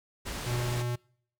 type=low-pass noise; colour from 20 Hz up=pink; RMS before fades=-37 dBFS; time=0.25-0.83 s; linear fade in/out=20 ms; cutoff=10000 Hz; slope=12 dB/octave
type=tone; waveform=square; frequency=121.4 Hz; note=B2; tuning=29 cents flat; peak=-30 dBFS; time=0.46-0.96 s; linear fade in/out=10 ms
effects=noise-tail reverb RT60 0.6 s tail -25 dB re dry